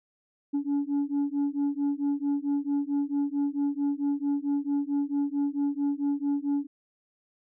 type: beating tone pair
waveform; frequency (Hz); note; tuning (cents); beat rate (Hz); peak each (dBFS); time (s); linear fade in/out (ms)
sine; 282.4 / 286.9; C#4 / D4; +32 / -40; 4.5; -26; 0.53-6.67; 20
effects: tanh soft clip ceiling -22 dBFS